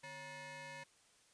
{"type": "ring-modulated tone", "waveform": "20% pulse", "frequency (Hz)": 400.2, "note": "G4", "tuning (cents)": 36, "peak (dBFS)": -40, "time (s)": [0.03, 0.84], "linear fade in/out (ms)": 10, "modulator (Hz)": 1350, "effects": ["white hiss -69 dBFS RMS until 1.33 s", "resampled to 22050 Hz"]}